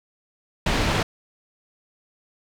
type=low-pass noise; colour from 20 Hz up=pink; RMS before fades=-22 dBFS; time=0.66-1.03 s; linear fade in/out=5 ms; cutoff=4400 Hz; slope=12 dB/octave; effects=none